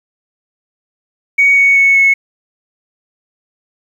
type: tone with pitch steps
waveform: sine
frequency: 2241 / 2226 / 2210 / 2195 Hz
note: C#7 / C#7 / C#7 / C#7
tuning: +18 / +7 / -6 / -18 cents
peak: -5 dBFS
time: 1.38-2.14 s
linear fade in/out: 10 ms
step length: 190 ms
effects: tanh soft clip ceiling -1 dBFS + 7-bit